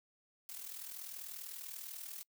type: noise with amplitude modulation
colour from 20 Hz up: blue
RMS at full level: -44 dBFS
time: 0.49-2.23 s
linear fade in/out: 0 ms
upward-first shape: sine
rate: 40.2 Hz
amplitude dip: 65%
effects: noise-tail reverb RT60 0.1 s tail -26 dB re dry